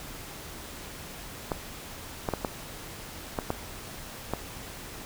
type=clicks; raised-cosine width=1 ms; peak=-13 dBFS; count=7; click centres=1.518 / 2.288 / 2.337 / 2.448 / 3.388 / 3.504 / 4.336 s; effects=pink hiss -42 dBFS RMS until 5.05 s